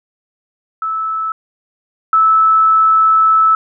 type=tone pair in turn; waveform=sine; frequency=1308 / 1308 Hz; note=E6 / E6; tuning=-14 / -14 cents; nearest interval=unison; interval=0 cents; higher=neither; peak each=-16 / -7 dBFS; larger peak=second; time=0.82-1.32 / 2.13-3.55 s; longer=second; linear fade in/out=2 ms; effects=none